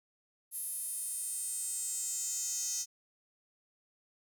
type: tone with high-pass filter sweep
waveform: square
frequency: 283.2 Hz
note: C#4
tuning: 37 cents sharp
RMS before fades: -37 dBFS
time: 0.51-2.86 s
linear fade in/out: 50 ms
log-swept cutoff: 11000 to 6200 Hz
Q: 5.9
effects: none